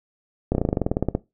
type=slowing click train; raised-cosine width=2 ms; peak=-7 dBFS; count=15; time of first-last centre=0.52-1.15 s; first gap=30 ms; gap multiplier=1.06; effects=noise-tail reverb RT60 0.2 s tail -18 dB re dry